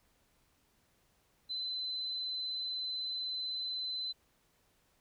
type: tone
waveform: sine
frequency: 4041 Hz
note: B7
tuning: 39 cents sharp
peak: -35 dBFS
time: 1.49-4.13 s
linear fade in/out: 20 ms
effects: pink hiss -72 dBFS RMS until 5 s